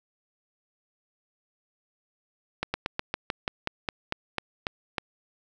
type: slowing click train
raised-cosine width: 0.3 ms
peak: -11 dBFS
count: 13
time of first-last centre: 2.63-4.982 s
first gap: 110 ms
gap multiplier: 1.1
effects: none